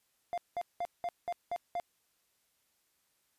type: tone bursts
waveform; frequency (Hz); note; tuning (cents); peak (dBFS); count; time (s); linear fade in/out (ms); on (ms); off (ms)
triangle; 698.5; F5; 0; -30; 7; 0.33-1.799; 0; 47; 190
effects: white hiss -75 dBFS RMS until 3.38 s + resampled to 32000 Hz